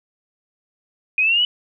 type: linear sweep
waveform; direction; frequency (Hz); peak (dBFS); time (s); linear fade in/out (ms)
sine; up; 2460 to 3000; -14; 1.18-1.45; 2
effects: none